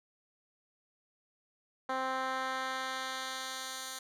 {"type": "tone with band-pass filter sweep", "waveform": "10% pulse", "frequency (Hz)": 261.6, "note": "C4", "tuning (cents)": 0, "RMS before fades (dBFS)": -37, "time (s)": [1.89, 3.99], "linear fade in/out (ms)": 5, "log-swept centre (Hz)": [920, 7400], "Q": 0.7, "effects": []}